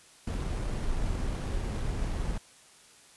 brown noise with sample-and-hold, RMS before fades -31 dBFS, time 0.27-2.38 s, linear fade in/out 5 ms, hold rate 7350 Hz, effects white hiss -56 dBFS RMS until 3.16 s + resampled to 24000 Hz

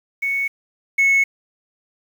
sine tone pair in turn, 2217 / 2198 Hz, C#7 / C#7, 0 / -15 cents, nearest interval unison, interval 15 cents, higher first, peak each -18 / -10 dBFS, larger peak second, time 0.22-0.48 / 0.98-1.24 s, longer neither, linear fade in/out 10 ms, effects tanh soft clip ceiling -11 dBFS + 7-bit

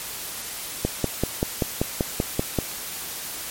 click train, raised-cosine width 2 ms, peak -7 dBFS, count 10, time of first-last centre 0.85-2.587 s, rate 5.18 Hz, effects white hiss -33 dBFS RMS until 3.5 s + MP3 64 kbps

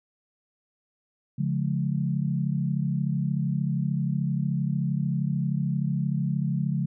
sine tone cluster, 141.8 / 174.9 / 211.6 Hz, C#3 / F3 / G#3, +40 / +3 / +33 cents, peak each -26 / -28 / -31 dBFS, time 1.38-6.86 s, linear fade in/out 10 ms, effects none

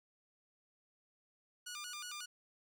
10% pulse tone with vibrato, 1322 Hz, E6, 5 cents sharp, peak -35 dBFS, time 1.66-2.26 s, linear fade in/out 10 ms, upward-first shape square, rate 5.5 Hz, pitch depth 170 cents each way, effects none

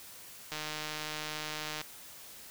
click train, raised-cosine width 0.2 ms, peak -20 dBFS, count 199, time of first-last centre 0.52-1.814 s, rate 153 Hz, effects white hiss -50 dBFS RMS until 2.5 s

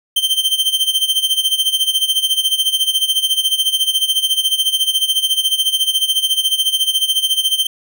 45% pulse tone with tremolo, 3126 Hz, G7, 6 cents flat, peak -10 dBFS, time 0.16-7.67 s, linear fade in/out 5 ms, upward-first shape sine, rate 14 Hz, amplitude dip 80%, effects none

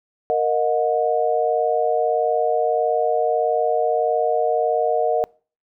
sine chord, D# minor, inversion second, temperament equal with one note detuned, 466.2 / 622.3 / 723.9 Hz, A#4 / D#5 / F#5, 0 / 0 / -38 cents, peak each -21 dBFS, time 0.3-5.24 s, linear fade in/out 0 ms, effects noise-tail reverb RT60 0.4 s tail -26 dB re dry

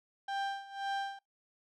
35% pulse tone with tremolo, 790 Hz, G5, 13 cents sharp, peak -30 dBFS, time 0.28-1.19 s, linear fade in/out 5 ms, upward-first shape sine, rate 1.9 Hz, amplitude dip 85%, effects noise-tail reverb RT60 0.2 s tail -26 dB re dry + low-pass 4000 Hz 12 dB/octave

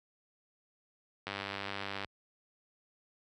click train, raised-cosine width 0.3 ms, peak -21 dBFS, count 78, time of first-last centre 1.27-2.046 s, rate 99.2 Hz, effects high-pass 60 Hz 12 dB/octave

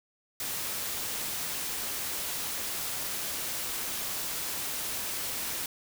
white noise, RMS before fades -34 dBFS, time 0.4-5.66 s, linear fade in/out 2 ms, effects none

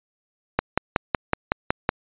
click train, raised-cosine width 0.5 ms, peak -3 dBFS, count 8, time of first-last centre 0.59-1.891 s, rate 5.38 Hz, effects resampled to 8000 Hz

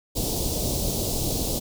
pink band-stop noise, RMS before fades -26 dBFS, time 0.15-1.6 s, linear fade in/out 20 ms, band 690 to 3900 Hz, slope 24 dB/octave, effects none

